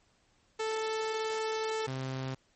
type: tone pair in turn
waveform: sawtooth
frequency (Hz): 440 / 131.72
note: A4 / C3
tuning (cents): 0 / +12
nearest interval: octave + major sixth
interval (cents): 2088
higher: first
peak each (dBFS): -27 / -30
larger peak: first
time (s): 0.59-1.87 / 1.87-2.35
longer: first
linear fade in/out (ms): 10
effects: pink hiss -69 dBFS RMS until 2.55 s + MP3 32 kbps